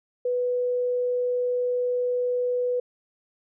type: tone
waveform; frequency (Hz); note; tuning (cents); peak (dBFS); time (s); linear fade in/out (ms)
sine; 493.9; B4; 0; -22; 0.25-2.8; 5
effects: none